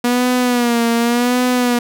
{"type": "tone with vibrato", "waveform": "sawtooth", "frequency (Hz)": 241.1, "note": "B3", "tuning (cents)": -41, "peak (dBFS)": -9, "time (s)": [0.04, 1.79], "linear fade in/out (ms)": 5, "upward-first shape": "sine", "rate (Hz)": 0.88, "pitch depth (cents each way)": 64, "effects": []}